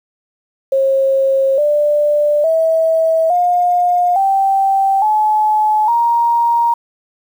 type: tone with pitch steps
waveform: sine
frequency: 539 / 591.2 / 648.4 / 711.2 / 780.1 / 855.6 / 938.5 Hz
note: C#5 / D5 / E5 / F5 / G5 / A5 / A#5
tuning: -49 / +11 / -29 / +31 / -9 / -49 / +11 cents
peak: -10 dBFS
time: 0.72-6.74 s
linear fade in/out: 5 ms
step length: 860 ms
effects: 7-bit